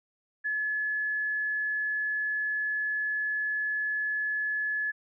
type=tone; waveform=sine; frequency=1710 Hz; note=A6; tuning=50 cents flat; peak=-27 dBFS; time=0.44-4.92 s; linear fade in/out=20 ms; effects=none